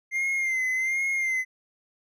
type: tone with vibrato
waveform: triangle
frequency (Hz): 2093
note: C7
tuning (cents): 0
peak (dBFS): -22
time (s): 0.11-1.45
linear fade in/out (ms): 50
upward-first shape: sine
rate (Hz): 1.3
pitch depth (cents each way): 52
effects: none